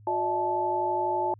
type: tone cluster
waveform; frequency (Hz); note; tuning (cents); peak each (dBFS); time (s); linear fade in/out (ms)
sine; 359.6 / 595 / 647 / 872; F#4 / D5 / E5 / A5; -49 / +22 / -32 / -16; -31 / -34 / -34 / -26; 0.07-1.34; 2
effects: added 105 Hz sine -49 dBFS peak until 1.39 s